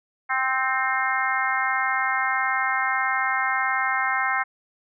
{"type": "harmonic tone with a mistuned harmonic", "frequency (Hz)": 261.6, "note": "C4", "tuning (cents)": 0, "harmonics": [3, 4, 5, 6, 7, 8], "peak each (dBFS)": [-28, -28, -28, -28, -28, -28], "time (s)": [0.29, 4.44], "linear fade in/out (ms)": 20, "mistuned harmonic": 8, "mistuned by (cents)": 27, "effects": []}